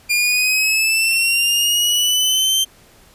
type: linear sweep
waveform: sawtooth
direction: up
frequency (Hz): 2400 to 3136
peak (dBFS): -11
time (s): 0.09-2.65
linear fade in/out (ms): 20
effects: pink hiss -49 dBFS RMS until 3.14 s + resampled to 32000 Hz